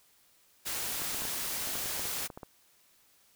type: noise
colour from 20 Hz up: white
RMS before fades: -35 dBFS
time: 0.65-2.28 s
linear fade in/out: 20 ms
type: clicks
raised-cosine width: 1 ms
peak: -28 dBFS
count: 12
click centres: 1.019 / 1.145 / 1.22 / 1.252 / 1.673 / 1.755 / 1.858 / 1.995 / 2.055 / 2.302 / 2.375 / 2.432 s
effects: white hiss -65 dBFS RMS until 3.35 s

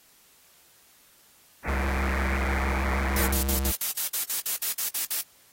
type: low-pass noise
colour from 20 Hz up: white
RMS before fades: -32 dBFS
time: 1.63-3.35 s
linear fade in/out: 50 ms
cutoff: 2400 Hz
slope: 96 dB/octave
type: tone with vibrato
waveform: square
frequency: 67.1 Hz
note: C2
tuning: 44 cents sharp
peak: -26 dBFS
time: 1.67-3.72 s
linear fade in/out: 20 ms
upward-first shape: triangle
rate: 6.2 Hz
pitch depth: 35 cents each way
type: noise bursts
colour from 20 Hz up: blue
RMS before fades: -27 dBFS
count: 13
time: 3.16-5.214 s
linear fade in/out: 5 ms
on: 110 ms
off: 52 ms
effects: white hiss -58 dBFS RMS until 5.52 s + AAC 48 kbps

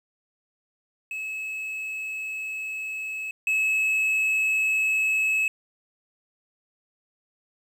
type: tone pair in turn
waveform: triangle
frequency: 2585 / 2585 Hz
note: E7 / E7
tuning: -34 / -34 cents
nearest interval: unison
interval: 0 cents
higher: neither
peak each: -28 / -19 dBFS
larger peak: second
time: 1.11-3.31 / 3.47-5.48 s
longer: first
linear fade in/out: 2 ms
effects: 9-bit

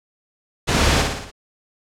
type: noise with echo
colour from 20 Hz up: pink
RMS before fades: -18 dBFS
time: 0.67-1.03 s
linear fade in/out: 20 ms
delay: 57 ms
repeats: 5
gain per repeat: -4 dB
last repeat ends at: 1.315 s
effects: low-pass 7000 Hz 12 dB/octave

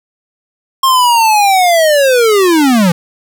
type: linear sweep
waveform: square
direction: down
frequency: 1074 to 163.2 Hz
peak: -7 dBFS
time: 0.83-2.92 s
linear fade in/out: 5 ms
effects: 7-bit

